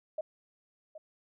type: tone with echo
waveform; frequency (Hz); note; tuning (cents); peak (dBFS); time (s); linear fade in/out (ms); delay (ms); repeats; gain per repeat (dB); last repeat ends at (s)
sine; 622.3; D#5; 0; -31; 0.18-0.21; 5; 770; 1; -13; 0.98
effects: none